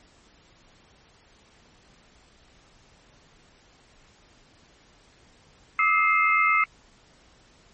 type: tone cluster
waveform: sine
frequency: 1202 / 1290 / 2106 / 2587 Hz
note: D6 / E6 / C7 / E7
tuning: +40 / -38 / +11 / -33 cents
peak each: -27 / -22 / -21 / -29 dBFS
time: 5.79-6.64 s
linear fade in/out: 2 ms
effects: pink hiss -57 dBFS RMS until 7.73 s + MP3 32 kbps